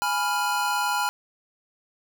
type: chord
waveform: square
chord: F diminished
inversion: first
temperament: equal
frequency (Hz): 830.6 / 987.8 / 1396.9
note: Ab5 / Cb6 / F6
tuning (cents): 0 / 0 / 0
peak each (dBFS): -28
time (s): 0.02-1.09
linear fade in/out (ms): 0
effects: none